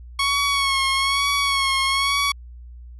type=tone with vibrato; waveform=15% pulse; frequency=1104 Hz; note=C#6; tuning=7 cents flat; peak=-12 dBFS; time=0.19-2.32 s; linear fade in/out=5 ms; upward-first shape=sine; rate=1.1 Hz; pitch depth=40 cents each way; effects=added 60 Hz sine -37 dBFS peak until 2.99 s + resampled to 24000 Hz